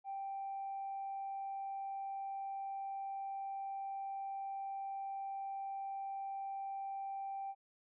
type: tone with hard clipping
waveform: sine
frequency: 784 Hz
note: G5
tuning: in tune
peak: -40 dBFS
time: 0.04-7.55 s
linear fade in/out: 50 ms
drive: 1 dB
effects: resampled to 8000 Hz